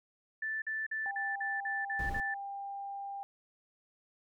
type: tone bursts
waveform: sine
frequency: 1760 Hz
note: A6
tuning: in tune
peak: -33 dBFS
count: 8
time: 0.42-2.342 s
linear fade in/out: 5 ms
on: 200 ms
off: 46 ms
type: tone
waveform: sine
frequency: 796 Hz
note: G5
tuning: 26 cents sharp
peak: -38 dBFS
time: 1.06-3.23 s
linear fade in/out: 0 ms
type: noise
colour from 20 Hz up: brown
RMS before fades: -38 dBFS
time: 1.99-2.2 s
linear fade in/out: 2 ms
effects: none